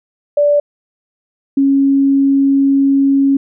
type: tone pair in turn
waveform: sine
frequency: 583 / 275.1 Hz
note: D5 / C#4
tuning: -13 / -13 cents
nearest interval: octave + minor second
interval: 1300 cents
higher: first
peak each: -8 dBFS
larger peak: neither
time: 0.37-0.6 / 1.57-3.37 s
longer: second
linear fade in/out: 5 ms
effects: none